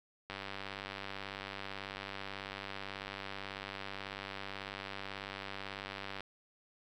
click train, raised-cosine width 0.3 ms, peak -25 dBFS, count 581, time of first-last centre 0.3-6.206 s, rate 98.2 Hz, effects 11-bit

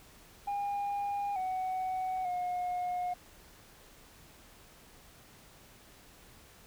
sine tone with pitch steps, 810 / 747 / 719 Hz, G#5 / F#5 / F#5, -43 / +16 / -50 cents, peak -29 dBFS, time 0.47-3.14 s, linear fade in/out 10 ms, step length 890 ms, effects tanh soft clip ceiling -30 dBFS + pink hiss -57 dBFS RMS until 6.66 s

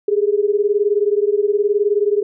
sine beating tone pair, 403.5 / 422.5 Hz, G#4 / G#4, -50 / +30 cents, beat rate 19 Hz, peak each -16 / -17 dBFS, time 0.08-2.23 s, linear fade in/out 5 ms, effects none

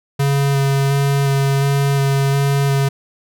square tone with vibrato, 138.8 Hz, C#3, 3 cents sharp, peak -14 dBFS, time 0.19-2.89 s, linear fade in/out 10 ms, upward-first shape square, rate 1.4 Hz, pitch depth 11 cents each way, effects none

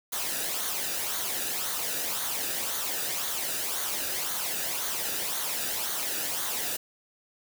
white noise with flanger, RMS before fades -31 dBFS, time 0.12-6.77 s, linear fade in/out 10 ms, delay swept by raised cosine 0.38 to 0.95 ms, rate 1.9 Hz, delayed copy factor -0.55, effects none

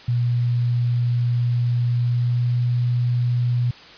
sine tone with pitch glide, 120.8 to 121.85 Hz, B2 to B2, -38 to -23 cents, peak -17 dBFS, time 0.08-3.71 s, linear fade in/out 5 ms, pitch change +15 cents, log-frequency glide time 1.93-2.58 s, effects white hiss -43 dBFS RMS until 3.97 s + resampled to 11025 Hz

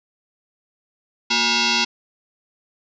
sine tone with frequency modulation, 830.6 Hz, G#5, in tune, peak -16 dBFS, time 1.3-1.85 s, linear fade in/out 10 ms, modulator 597 Hz, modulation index 7.9, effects none

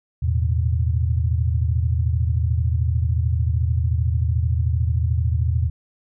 sine chord, E suspended fourth, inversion none, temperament equal with one note detuned, 80.8 / 110 / 123.47 Hz, E2 / A2 / B2, -34 / 0 / 0 cents, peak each -19 / -23 / -25 dBFS, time 0.22-5.7 s, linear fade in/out 10 ms, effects none

